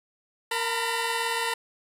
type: tone cluster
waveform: 15% pulse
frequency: 463.8 / 909 / 995 Hz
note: A#4 / A#5 / B5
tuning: -9 / -44 / +13 cents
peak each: -24 dBFS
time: 0.51-1.54 s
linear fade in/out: 5 ms
effects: resampled to 32000 Hz + 8-bit